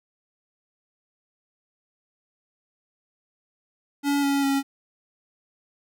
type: tone with pitch steps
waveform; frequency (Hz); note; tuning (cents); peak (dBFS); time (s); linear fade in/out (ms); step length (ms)
square; 284 / 279.6 / 275.3; C#4 / C#4 / C#4; +42 / +15 / -12; -21; 4.03-4.63; 50; 200
effects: none